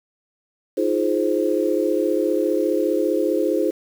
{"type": "chord", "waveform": "sine", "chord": "F minor seventh", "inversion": "third", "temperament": "just", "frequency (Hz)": [314.3, 349.2, 419.1, 523.8], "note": ["Eb4", "F4", "Ab4", "C5"], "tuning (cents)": [18, 0, 16, 2], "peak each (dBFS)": -23, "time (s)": [0.77, 3.71], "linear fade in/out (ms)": 10, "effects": ["7-bit"]}